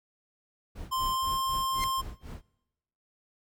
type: noise with tremolo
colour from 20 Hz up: brown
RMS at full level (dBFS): -38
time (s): 0.75-2.42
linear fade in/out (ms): 10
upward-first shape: sine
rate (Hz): 4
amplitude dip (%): 100
type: tone with pitch glide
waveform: square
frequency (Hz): 1044 to 1056.7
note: C6 to C6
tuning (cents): -4 to +17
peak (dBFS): -28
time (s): 0.91-2.02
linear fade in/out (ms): 20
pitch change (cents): +21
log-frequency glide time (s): 1.09-1.32
type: tone with exponential growth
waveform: sawtooth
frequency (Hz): 2100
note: C7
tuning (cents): +6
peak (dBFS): -27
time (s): 1.73-1.84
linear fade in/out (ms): 0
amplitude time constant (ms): 23
effects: noise-tail reverb RT60 1.0 s tail -24 dB re dry